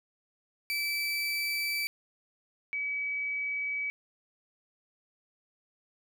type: tone pair in turn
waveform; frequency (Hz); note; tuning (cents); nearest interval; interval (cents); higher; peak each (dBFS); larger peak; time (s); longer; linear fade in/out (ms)
30% pulse / sine; 2316 / 2281; D7 / C#7; -25 / +49; unison; 26; first; -27 / -30; first; 0.7-1.87 / 2.73-3.9; neither; 0
effects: none